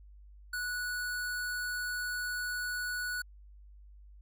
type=tone; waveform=square; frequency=1472 Hz; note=F#6; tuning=9 cents flat; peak=-34 dBFS; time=0.53-3.22 s; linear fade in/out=5 ms; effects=added 50 Hz sine -51 dBFS peak until 4.21 s